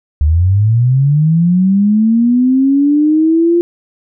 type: linear sweep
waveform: sine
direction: up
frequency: 71.3 to 347.9 Hz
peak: -7 dBFS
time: 0.21-3.61 s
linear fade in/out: 0 ms
effects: none